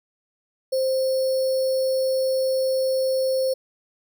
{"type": "tone with sample-and-hold", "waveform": "sine", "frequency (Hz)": 525, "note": "C5", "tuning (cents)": 6, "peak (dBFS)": -19, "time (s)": [0.72, 3.54], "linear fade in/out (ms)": 10, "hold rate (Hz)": 4900, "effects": []}